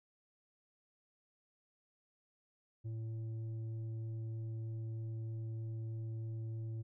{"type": "tone with tanh clipping", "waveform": "sine", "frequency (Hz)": 112.1, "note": "A2", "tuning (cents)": 33, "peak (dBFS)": -40, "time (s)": [2.84, 6.83], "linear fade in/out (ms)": 20, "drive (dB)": 6, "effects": []}